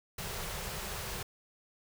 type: band-stop noise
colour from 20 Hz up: pink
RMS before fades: -39 dBFS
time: 0.18-1.23 s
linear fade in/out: 5 ms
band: 210 to 350 Hz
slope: 96 dB/octave
effects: none